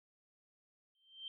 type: tone with exponential growth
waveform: sine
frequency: 3136 Hz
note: G7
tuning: in tune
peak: -40 dBFS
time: 0.95-1.28 s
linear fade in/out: 1 ms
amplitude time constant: 71 ms
effects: none